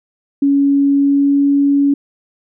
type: tone with pitch glide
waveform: sine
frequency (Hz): 280 to 281.8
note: C#4 to C#4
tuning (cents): +18 to +29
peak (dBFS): -9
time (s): 0.42-1.94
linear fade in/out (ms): 5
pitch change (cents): +11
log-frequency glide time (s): 0.94-1.45
effects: none